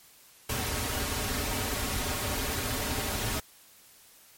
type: noise with comb filter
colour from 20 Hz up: pink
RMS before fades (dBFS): -31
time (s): 0.49-3.4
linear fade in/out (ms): 5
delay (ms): 5.9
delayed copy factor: -0.7
effects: white hiss -56 dBFS RMS until 4.37 s + MP3 64 kbps